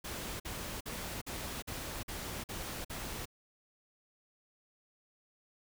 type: noise bursts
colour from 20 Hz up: pink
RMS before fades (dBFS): -41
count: 8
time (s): 0.04-3.256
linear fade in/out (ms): 10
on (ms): 360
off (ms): 48
effects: none